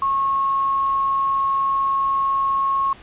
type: tone with quantisation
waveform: sine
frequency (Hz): 1091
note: C#6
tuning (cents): -28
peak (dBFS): -17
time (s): 0.02-2.93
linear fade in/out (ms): 2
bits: 7
effects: pink hiss -44 dBFS RMS until 3.02 s + resampled to 8000 Hz